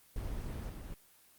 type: noise with level steps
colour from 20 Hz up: brown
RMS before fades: -39 / -43 dBFS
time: 0.16-0.94 s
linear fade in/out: 2 ms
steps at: 0.69 s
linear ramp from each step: 5 ms
effects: white hiss -63 dBFS RMS until 1.38 s + Opus 24 kbps